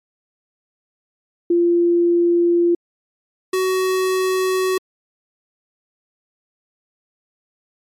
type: tone pair in turn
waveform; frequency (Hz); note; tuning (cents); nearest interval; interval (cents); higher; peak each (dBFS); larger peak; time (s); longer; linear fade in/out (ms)
sine / square; 344.9 / 374.2; F4 / F#4; -22 / +20; minor second; 142; second; -12 / -17; first; 1.5-2.75 / 3.53-4.78; neither; 5
effects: MP3 64 kbps